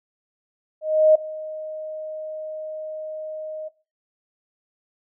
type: tone with ADSR envelope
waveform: sine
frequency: 622.3 Hz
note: D#5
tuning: in tune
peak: -9 dBFS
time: 0.81-3.69 s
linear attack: 340 ms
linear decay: 7 ms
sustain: -20 dB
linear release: 16 ms
effects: noise-tail reverb RT60 0.3 s tail -17 dB re dry